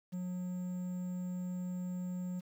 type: tone with quantisation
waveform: triangle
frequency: 180.6 Hz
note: F#3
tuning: 42 cents flat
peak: -34 dBFS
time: 0.12-2.41 s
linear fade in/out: 20 ms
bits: 10
effects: none